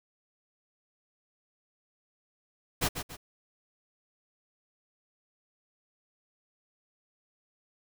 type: noise with echo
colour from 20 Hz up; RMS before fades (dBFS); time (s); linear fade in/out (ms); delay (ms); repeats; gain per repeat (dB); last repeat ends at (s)
pink; -27; 2.81-2.89; 20; 140; 2; -8; 3.17
effects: none